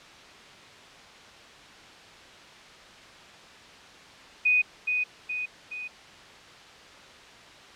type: tone with echo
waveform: sine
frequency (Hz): 2489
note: D#7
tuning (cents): 0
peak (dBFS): -18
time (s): 4.45-4.62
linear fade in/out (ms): 10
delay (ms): 420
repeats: 3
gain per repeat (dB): -5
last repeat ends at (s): 5.88
effects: white hiss -48 dBFS RMS until 7.75 s + low-pass 4000 Hz 12 dB/octave